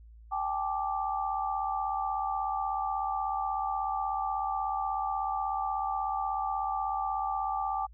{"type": "chord", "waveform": "sine", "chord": "G suspended second", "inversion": "none", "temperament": "equal with one note detuned", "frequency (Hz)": [784, 860.4, 1174.7], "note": ["G5", "A5", "D6"], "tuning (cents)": [0, -39, 0], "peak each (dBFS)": [-32, -34, -34], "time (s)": [0.31, 7.87], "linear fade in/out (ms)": 20, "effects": ["added 56 Hz sine -49 dBFS peak until 7.93 s"]}